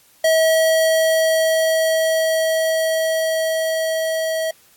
square tone with level ramp, 643 Hz, E5, 43 cents flat, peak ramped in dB -13 to -20 dBFS, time 0.24-4.51 s, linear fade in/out 5 ms, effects white hiss -53 dBFS RMS until 4.76 s + AAC 64 kbps

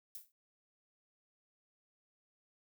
violet noise with exponential decay, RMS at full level -43 dBFS, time 0.15-0.32 s, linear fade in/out 1 ms, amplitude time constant 36 ms, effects none

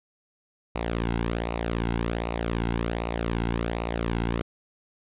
sawtooth tone with flanger, 57.5 Hz, A#1, 23 cents flat, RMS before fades -28 dBFS, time 0.75-4.42 s, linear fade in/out 5 ms, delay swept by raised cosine 0.6 to 1.7 ms, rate 1.3 Hz, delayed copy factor -0.65, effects resampled to 8000 Hz

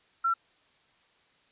sine tone, 1354 Hz, E6, 46 cents sharp, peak -23 dBFS, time 0.24-0.34 s, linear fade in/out 10 ms, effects white hiss -65 dBFS RMS until 1.51 s + resampled to 8000 Hz

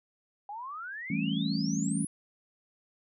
sine exponential sweep, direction up, 796 to 10548 Hz, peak -37 dBFS, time 0.49-2.07 s, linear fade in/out 2 ms
sine chord, A dominant seventh, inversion second, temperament just, 165 / 198 / 220 / 275 Hz, E3 / G3 / A3 / C#4, +2 / +18 / 0 / -14 cents, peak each -33 dBFS, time 1.1-2.05 s, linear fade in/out 5 ms
effects none

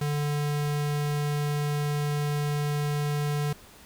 square tone, 146.83 Hz, D3, in tune, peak -26 dBFS, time 0.01-3.53 s, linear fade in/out 5 ms, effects pink hiss -51 dBFS RMS until 3.85 s

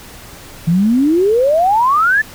sine exponential sweep, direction up, 159.5 to 1787 Hz, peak -9 dBFS, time 0.67-2.22 s, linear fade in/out 10 ms, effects pink hiss -36 dBFS RMS until 2.34 s

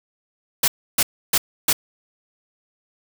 white noise bursts, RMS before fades -17 dBFS, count 4, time 0.63-1.73 s, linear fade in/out 5 ms, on 50 ms, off 300 ms, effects none

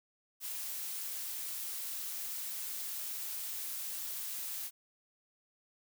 blue noise, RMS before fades -40 dBFS, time 0.4-4.71 s, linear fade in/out 50 ms, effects none

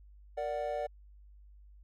triangle chord, Bb augmented, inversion none, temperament equal, 466.2 / 587.3 / 740 Hz, Bb4 / D5 / F#5, 0 / 0 / 0 cents, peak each -38 / -33 / -36 dBFS, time 0.37-0.87 s, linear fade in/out 10 ms, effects added 50 Hz sine -53 dBFS peak until 1.83 s

